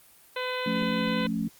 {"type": "harmonic tone", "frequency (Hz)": 505, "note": "B4", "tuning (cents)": 39, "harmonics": [1, 2, 3, 4, 5, 6, 7, 8], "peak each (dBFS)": [-32, -35, -37, -38, -39, -40, -40, -41], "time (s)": [0.36, 1.27], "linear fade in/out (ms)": 5}
{"type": "chord", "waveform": "sine", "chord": "F augmented", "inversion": "none", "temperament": "equal", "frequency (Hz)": [174.61, 220, 277.2], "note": ["F3", "A3", "C#4"], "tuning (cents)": [0, 0, 0], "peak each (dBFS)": [-32, -28, -33], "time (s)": [0.66, 1.48], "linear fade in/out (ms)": 5}
{"effects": ["white hiss -56 dBFS RMS until 1.59 s", "Opus 32 kbps"]}